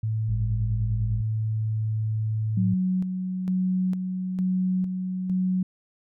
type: tone with pitch glide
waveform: sine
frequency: 110 to 109.24 Hz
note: A2 to A2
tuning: 0 to -12 cents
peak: -23 dBFS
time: 0.03-2.74 s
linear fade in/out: 5 ms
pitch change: -12 cents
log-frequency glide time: 0.93-1.86 s
type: harmonic tone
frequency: 50 Hz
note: G1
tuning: 35 cents sharp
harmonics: 1 / 2 / 4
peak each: -29 / -35 / -41 dBFS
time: 0.28-1.22 s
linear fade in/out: 10 ms
type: tone with tremolo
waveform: sine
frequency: 185 Hz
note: F#3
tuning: in tune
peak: -21 dBFS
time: 2.57-5.63 s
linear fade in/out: 5 ms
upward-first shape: square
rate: 1.1 Hz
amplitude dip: 45%
effects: none